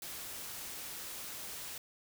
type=noise; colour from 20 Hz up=white; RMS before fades=-44 dBFS; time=0.02-1.78 s; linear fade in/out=2 ms; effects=none